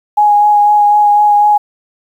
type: tone with vibrato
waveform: sine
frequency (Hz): 830.6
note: G#5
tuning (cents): 0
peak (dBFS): -5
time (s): 0.17-1.58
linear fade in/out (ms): 10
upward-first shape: sine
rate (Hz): 4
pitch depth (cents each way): 14
effects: 7-bit